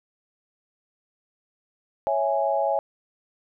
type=chord; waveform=sine; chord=C# minor; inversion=none; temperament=equal; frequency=554.4 / 659.3 / 830.6 Hz; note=C#5 / E5 / G#5; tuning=0 / 0 / 0 cents; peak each=-25 dBFS; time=2.07-2.79 s; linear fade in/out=0 ms; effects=none